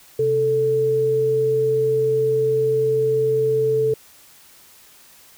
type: tone pair together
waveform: sine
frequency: 130.81 / 440 Hz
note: C3 / A4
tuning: 0 / 0 cents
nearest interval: octave + major sixth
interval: 2100 cents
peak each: -27 / -16 dBFS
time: 0.19-3.94 s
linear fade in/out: 5 ms
effects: white hiss -49 dBFS RMS until 5.37 s